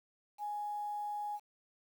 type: tone with quantisation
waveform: sine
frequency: 830.6 Hz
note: G#5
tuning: in tune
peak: -36 dBFS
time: 0.38-1.4 s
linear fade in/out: 50 ms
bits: 10
effects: none